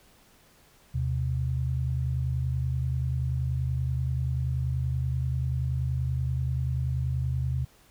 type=tone pair together; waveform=sine; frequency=77.78 / 128.2 Hz; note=D#2 / C3; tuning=0 / -35 cents; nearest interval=major sixth; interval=865 cents; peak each=-29 / -27 dBFS; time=0.94-7.65 s; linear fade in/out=10 ms; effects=pink hiss -59 dBFS RMS until 7.9 s